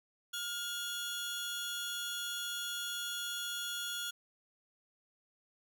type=tone pair together; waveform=sawtooth; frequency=1418 / 3371 Hz; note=F6 / G#7; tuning=+26 / +25 cents; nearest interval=octave + minor third; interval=1499 cents; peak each=-37 / -36 dBFS; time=0.33-4.11 s; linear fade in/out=10 ms; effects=none